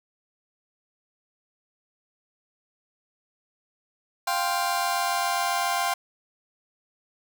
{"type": "chord", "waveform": "sawtooth", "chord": "F suspended second", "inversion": "none", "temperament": "just", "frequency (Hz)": [698.5, 785.8, 1047.7], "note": ["F5", "G5", "C6"], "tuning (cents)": [0, 4, 2], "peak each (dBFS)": -24, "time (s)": [4.27, 5.94], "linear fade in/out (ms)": 5, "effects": []}